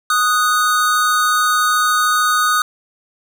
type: tone pair together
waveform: square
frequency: 1244.5 / 1478.1 Hz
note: D#6 / F#6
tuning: 0 / -2 cents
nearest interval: minor third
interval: 298 cents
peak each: -15 / -19 dBFS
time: 0.1-2.62 s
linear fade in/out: 2 ms
effects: none